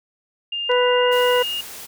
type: tone with pitch glide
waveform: sine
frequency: 2809 to 2843 Hz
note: F7 to F7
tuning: +9 to +30 cents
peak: -23 dBFS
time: 0.52-1.61 s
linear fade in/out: 5 ms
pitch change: +21 cents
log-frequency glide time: 0.96-1.2 s
type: harmonic tone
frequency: 494.4 Hz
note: B4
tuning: 2 cents sharp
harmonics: 1 / 2 / 3 / 4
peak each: -16 / -22 / -26 / -28 dBFS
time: 0.69-1.43 s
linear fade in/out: 10 ms
type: click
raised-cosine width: 0.2 ms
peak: -21 dBFS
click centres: 0.716 s
type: noise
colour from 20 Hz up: white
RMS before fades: -36 dBFS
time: 1.11-1.87 s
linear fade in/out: 20 ms
effects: none